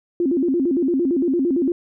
sine tone with vibrato, 304.3 Hz, D#4, 38 cents flat, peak -16 dBFS, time 0.2-1.72 s, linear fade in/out 2 ms, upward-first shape square, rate 8.8 Hz, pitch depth 230 cents each way, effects none

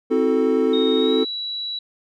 triangle chord, F# half-diminished seventh, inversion second, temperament equal with one note detuned, 261.6 / 321.2 / 370 / 440 Hz, C4 / E4 / F#4 / A4, 0 / -45 / 0 / 0 cents, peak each -19 / -22 / -22 / -17 dBFS, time 0.1-1.25 s, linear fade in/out 20 ms
sine tone with pitch glide, 3729 to 3919 Hz, A#7 to B7, 0 to -14 cents, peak -25 dBFS, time 0.73-1.79 s, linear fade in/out 5 ms, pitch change +86 cents, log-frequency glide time 0.94-1.25 s
effects none

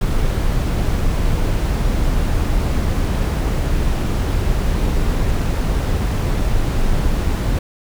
brown noise, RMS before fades -17 dBFS, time 0.01-7.59 s, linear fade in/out 5 ms, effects none

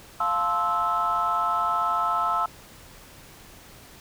sine chord, F major seventh, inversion none, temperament just, 698.5 / 873.1 / 1047.7 / 1309.6 Hz, F5 / A5 / C6 / E6, 0 / -14 / +2 / -12 cents, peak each -29 / -29 / -28 / -23 dBFS, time 0.2-2.46 s, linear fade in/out 5 ms, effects tanh soft clip ceiling -14 dBFS + pink hiss -48 dBFS RMS until 4 s

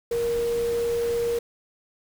sine tone in noise, 470 Hz, A#4, 14 cents sharp, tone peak -22 dBFS, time 0.11-1.39 s, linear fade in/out 5 ms, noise pink, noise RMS -38 dBFS, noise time 0.11-1.39 s, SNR +13 dB, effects none

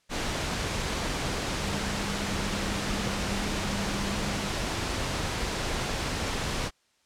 sine tone in noise, 200 Hz, G3, 35 cents sharp, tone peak -35 dBFS, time 1.58-4.52 s, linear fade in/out 50 ms, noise pink, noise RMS -30 dBFS, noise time 0.09-6.71 s, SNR -8 dB, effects white hiss -68 dBFS RMS until 7.05 s + low-pass 7000 Hz 12 dB/octave

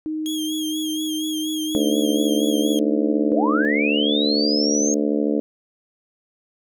sine tone, 311.1 Hz, D#4, in tune, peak -23 dBFS, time 0.06-3.65 s, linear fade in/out 0 ms
sawtooth tone with vibrato, 3258 Hz, G#7, 34 cents flat, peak -25 dBFS, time 0.26-2.79 s, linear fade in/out 0 ms, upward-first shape sine, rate 4.2 Hz, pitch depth 57 cents each way
harmonic tone, 73.3 Hz, D2, 3 cents flat, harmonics 3 / 4 / 5 / 6 / 7 / 8 / 9, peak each -24 / -21 / -33 / -25 / -27 / -32 / -37 dBFS, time 1.75-5.4 s, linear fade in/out 0 ms
sine linear sweep, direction up, 440 to 6550 Hz, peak -21 dBFS, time 3.32-4.94 s, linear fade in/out 0 ms
effects none

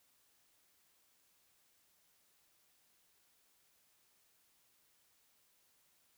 silence, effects white hiss -73 dBFS RMS until 6.17 s

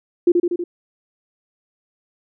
sine tone with echo, 349.2 Hz, F4, in tune, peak -9 dBFS, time 0.27-0.32 s, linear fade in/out 5 ms, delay 80 ms, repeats 4, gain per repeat -3 dB, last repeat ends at 0.64 s, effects none

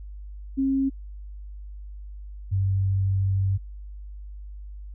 sine tone pair in turn, 269.8 / 96.66 Hz, C#4 / G2, -47 / -24 cents, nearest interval octave + tritone, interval 1777 cents, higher first, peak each -20 dBFS, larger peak neither, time 0.57-0.9 / 2.51-3.58 s, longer second, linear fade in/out 20 ms, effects added 50 Hz sine -36 dBFS peak until 4.94 s

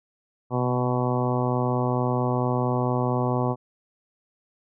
harmonic tone with a mistuned harmonic, 124.4 Hz, B2, 13 cents sharp, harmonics 1 / 2 / 3 / 4 / 5 / 6 / 7 / 8 / 9, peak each -25 / -28 / -30 / -31 / -32 / -33 / -33 / -34 / -35 dBFS, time 0.5-3.56 s, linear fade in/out 50 ms, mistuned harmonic 1, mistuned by +28 cents, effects none

